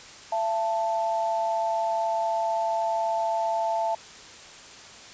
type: tone pair together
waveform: sine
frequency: 673.7 / 882 Hz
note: E5 / A5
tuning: +38 / +4 cents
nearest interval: perfect fourth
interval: 466 cents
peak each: -26 dBFS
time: 0.32-3.95 s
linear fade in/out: 5 ms
effects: white hiss -45 dBFS RMS until 5.13 s + resampled to 16000 Hz